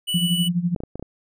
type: tone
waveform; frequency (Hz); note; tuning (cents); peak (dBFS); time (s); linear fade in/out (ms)
square; 2960; F#7; 0; -23; 0.07-0.49; 20
type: tone with tremolo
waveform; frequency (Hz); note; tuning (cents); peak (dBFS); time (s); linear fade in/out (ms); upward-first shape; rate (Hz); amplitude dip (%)
sine; 174.61; F3; 0; -16; 0.14-0.75; 5; sine; 12; 80
type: clicks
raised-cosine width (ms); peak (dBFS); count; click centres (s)
2; -19; 6; 0.762 / 0.804 / 0.836 / 0.956 / 0.996 / 1.026
effects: none